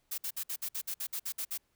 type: noise bursts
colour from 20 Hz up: blue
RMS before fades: -36 dBFS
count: 12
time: 0.11-1.578 s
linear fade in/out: 10 ms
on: 71 ms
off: 56 ms
effects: pink hiss -75 dBFS RMS until 1.75 s